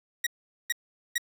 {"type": "tone bursts", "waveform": "sawtooth", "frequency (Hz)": 1903, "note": "A#6", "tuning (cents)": 35, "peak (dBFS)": -21, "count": 3, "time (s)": [0.24, 1.181], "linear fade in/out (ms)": 5, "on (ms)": 27, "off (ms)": 430, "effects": []}